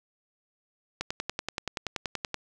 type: click train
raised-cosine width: 0.2 ms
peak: -13 dBFS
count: 15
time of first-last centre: 1.01-2.343 s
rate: 10.5 Hz
effects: none